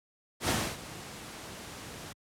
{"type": "noise with ADSR envelope", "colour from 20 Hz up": "pink", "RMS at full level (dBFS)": -27, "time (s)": [0.4, 2.13], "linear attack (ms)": 87, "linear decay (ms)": 280, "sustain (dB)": -16, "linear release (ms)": 9, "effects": ["high-pass 80 Hz 12 dB/octave", "low-pass 11000 Hz 12 dB/octave"]}